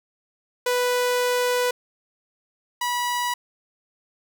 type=tone pair in turn; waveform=sawtooth; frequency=493.9 / 974.2 Hz; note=B4 / B5; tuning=0 / -24 cents; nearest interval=octave; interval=1176 cents; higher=second; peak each=-16 / -19 dBFS; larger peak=first; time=0.66-1.71 / 2.81-3.34 s; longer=first; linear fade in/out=5 ms; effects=none